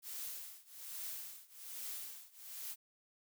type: noise with tremolo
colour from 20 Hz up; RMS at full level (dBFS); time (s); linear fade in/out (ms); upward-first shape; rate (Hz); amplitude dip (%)
blue; -43; 0.02-2.76; 50; triangle; 1.2; 95
effects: none